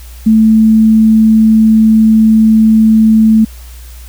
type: tone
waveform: sine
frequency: 220 Hz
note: A3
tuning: in tune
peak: -3 dBFS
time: 0.26-3.45 s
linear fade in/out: 10 ms
effects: added 60 Hz sine -28 dBFS peak until 4.08 s + white hiss -39 dBFS RMS until 4.08 s